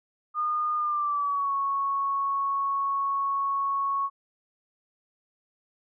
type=tone with pitch glide; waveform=sine; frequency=1220 to 1105.9 Hz; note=D#6 to C#6; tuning=-34 to -4 cents; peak=-24 dBFS; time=0.34-4.1 s; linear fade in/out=50 ms; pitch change=-170 cents; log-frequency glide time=0.76-1.53 s; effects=none